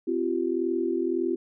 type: tone cluster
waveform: sine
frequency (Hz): 258.8 / 341.1 / 382.9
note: C4 / F4 / G4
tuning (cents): -19 / -41 / -41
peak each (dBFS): -31 / -26 / -29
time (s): 0.07-1.36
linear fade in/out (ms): 10
effects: none